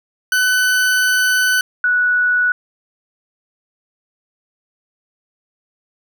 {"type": "tone pair in turn", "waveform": ["40% pulse", "sine"], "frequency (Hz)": [1503, 1472.9], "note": ["F#6", "F#6"], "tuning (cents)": [27, -8], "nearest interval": "unison", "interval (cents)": 35, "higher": "first", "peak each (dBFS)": -12, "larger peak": "neither", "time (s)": [[0.32, 1.61], [1.84, 2.52]], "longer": "first", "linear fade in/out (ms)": 2, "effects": []}